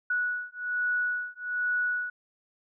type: beating tone pair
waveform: sine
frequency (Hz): 1469 / 1470.2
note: F#6 / F#6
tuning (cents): -13 / -11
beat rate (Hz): 1.2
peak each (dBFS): -30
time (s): 0.1-2.1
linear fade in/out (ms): 5
effects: none